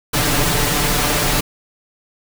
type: noise with comb filter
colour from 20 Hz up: pink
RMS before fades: -17 dBFS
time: 0.13-1.41 s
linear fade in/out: 10 ms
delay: 6.8 ms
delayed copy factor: +0.8
effects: none